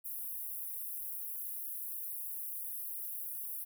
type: high-pass noise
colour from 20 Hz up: pink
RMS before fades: -41 dBFS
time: 0.04-3.65 s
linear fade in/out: 20 ms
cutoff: 11000 Hz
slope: 48 dB/octave
effects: none